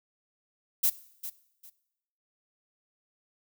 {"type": "noise with echo", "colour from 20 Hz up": "violet", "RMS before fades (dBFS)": -24, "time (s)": [0.83, 0.9], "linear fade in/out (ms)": 10, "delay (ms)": 400, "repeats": 2, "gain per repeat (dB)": -13, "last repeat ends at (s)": 1.7, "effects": ["noise-tail reverb RT60 0.8 s tail -18 dB re dry"]}